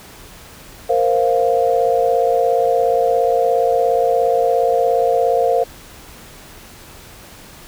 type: chord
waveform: sine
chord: Bb suspended second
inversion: none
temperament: equal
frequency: 466.2 / 523.3 / 698.5 Hz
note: Bb4 / C5 / F5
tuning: 0 / 0 / 0 cents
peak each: -17 dBFS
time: 0.89-5.64 s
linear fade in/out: 10 ms
effects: pink hiss -40 dBFS RMS until 7.67 s